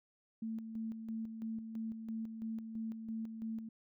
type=tone with tremolo; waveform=sine; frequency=223.3 Hz; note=A3; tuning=26 cents sharp; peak=-37 dBFS; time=0.42-3.69 s; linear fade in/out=5 ms; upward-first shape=square; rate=3 Hz; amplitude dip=50%; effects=none